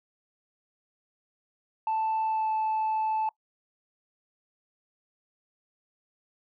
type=tone with pitch glide; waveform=sine; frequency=881 to 873.4 Hz; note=A5 to A5; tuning=+2 to -13 cents; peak=-23 dBFS; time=1.87-3.29 s; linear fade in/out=2 ms; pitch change=-15 cents; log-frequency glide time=2.23-2.51 s; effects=noise-tail reverb RT60 0.1 s tail -23 dB re dry + tanh soft clip ceiling -23 dBFS